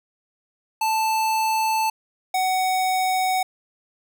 square tone pair in turn, 880 / 747.6 Hz, A5 / F#5, 0 / +18 cents, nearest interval minor third, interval 282 cents, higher first, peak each -20 dBFS, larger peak neither, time 0.81-1.9 / 2.34-3.43 s, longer neither, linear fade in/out 5 ms, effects none

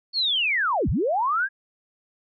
sine linear two-way sweep, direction down then up, 4491 to 40.59 to 1662 Hz, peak -20 dBFS, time 0.13-1.49 s, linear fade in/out 50 ms, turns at 0.89 s, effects none

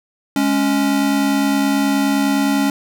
square tone pair together, 208.3 / 278 Hz, G#3 / C#4, +5 / +5 cents, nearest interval perfect fourth, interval 500 cents, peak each -21 / -16 dBFS, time 0.36-2.7 s, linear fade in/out 2 ms, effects none

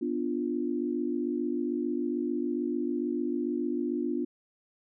sine chord, B diminished, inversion none, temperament equal, 246.9 / 293.7 / 349.2 Hz, B3 / D4 / F4, 0 / 0 / 0 cents, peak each -32 dBFS, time 0.01-4.25 s, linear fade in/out 10 ms, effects none

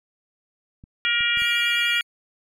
clicks, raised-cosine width 5 ms, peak -31 dBFS, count 4, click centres 0.839 / 1.207 / 1.373 / 1.42 s
harmonic tone, 473.4 Hz, A#4, 27 cents sharp, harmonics 3 / 4 / 5 / 6 / 7, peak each -26 / -26 / -24 / -26 / -26 dBFS, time 1.05-2.01 s, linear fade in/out 0 ms
10% pulse tone with vibrato, 2303 Hz, D7, 34 cents flat, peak -30 dBFS, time 1.36-2.03 s, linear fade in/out 50 ms, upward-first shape square, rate 10 Hz, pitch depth 61 cents each way
effects none

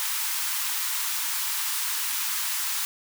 white high-pass noise, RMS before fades -28 dBFS, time 0-2.85 s, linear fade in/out 0 ms, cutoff 850 Hz, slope 96 dB/octave, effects none

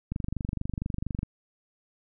click train, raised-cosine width 5 ms, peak -18 dBFS, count 28, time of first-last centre 0.12-1.231 s, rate 24.3 Hz, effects none

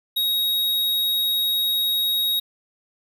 square tone, 3782 Hz, A#7, 24 cents sharp, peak -20 dBFS, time 0.16-2.4 s, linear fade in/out 10 ms, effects none

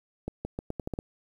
accelerating click train, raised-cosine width 2 ms, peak -19 dBFS, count 8, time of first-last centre 0.28-0.989 s, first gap 170 ms, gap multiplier 0.82, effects 9-bit

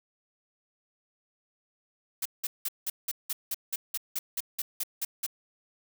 blue noise bursts, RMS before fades -31 dBFS, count 15, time 2.22-5.265 s, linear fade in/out 5 ms, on 35 ms, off 180 ms, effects none

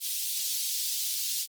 pink high-pass noise, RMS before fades -31 dBFS, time 0-1.47 s, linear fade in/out 50 ms, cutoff 3700 Hz, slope 24 dB/octave, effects Opus 24 kbps

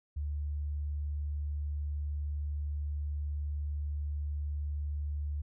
sine tone, 73.4 Hz, D2, in tune, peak -32 dBFS, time 0.16-5.42 s, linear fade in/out 10 ms, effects none

